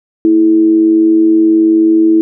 sine tone with amplitude modulation, 325.9 Hz, E4, 20 cents flat, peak -3 dBFS, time 0.25-2.21 s, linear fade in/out 0 ms, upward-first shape sine, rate 98.8 Hz, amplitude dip 45%, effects none

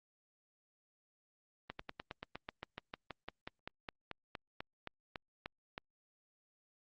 slowing click train, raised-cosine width 0.3 ms, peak -25 dBFS, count 23, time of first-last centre 1.7-5.779 s, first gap 94 ms, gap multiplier 1.06, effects low-pass 4000 Hz 12 dB/octave + Opus 32 kbps

